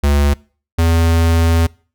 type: tone pair in turn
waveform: square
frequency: 71.7 / 82.91 Hz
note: D2 / E2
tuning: -41 / +11 cents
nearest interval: minor third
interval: 252 cents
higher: second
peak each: -11 dBFS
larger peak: neither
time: 0.03-0.34 / 0.78-1.67 s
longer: second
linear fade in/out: 10 ms
effects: noise-tail reverb RT60 0.4 s tail -24 dB re dry